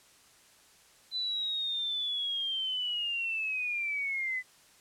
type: linear sweep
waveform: sine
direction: down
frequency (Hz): 4025 to 1994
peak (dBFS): -30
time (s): 1.11-4.43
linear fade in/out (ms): 50
effects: white hiss -60 dBFS RMS until 4.8 s + low-pass 10000 Hz 12 dB/octave